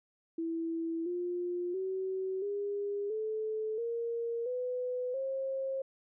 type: tone with pitch steps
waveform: sine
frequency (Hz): 329.6 / 353.3 / 378.6 / 405.8 / 434.9 / 466.1 / 499.6 / 535.4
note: E4 / F4 / F#4 / G#4 / A4 / A#4 / B4 / C5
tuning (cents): 0 / +20 / +40 / -40 / -20 / 0 / +20 / +40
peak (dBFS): -32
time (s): 0.38-5.82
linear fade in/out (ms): 5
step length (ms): 680
effects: none